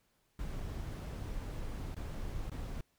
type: noise with dropouts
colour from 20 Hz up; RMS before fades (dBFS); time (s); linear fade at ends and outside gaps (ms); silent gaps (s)
brown; -40; 0.39-2.81; 2; 1.946-1.965 / 2.498-2.516
effects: pink hiss -75 dBFS RMS until 2.98 s